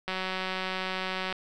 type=click train; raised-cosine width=0.3 ms; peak=-16 dBFS; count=234; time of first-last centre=0.08-1.326 s; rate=187 Hz; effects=none